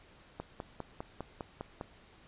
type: click train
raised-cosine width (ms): 1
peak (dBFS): -24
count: 8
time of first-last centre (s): 0.4-1.811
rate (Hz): 4.96
effects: pink hiss -59 dBFS RMS until 2.27 s + resampled to 8000 Hz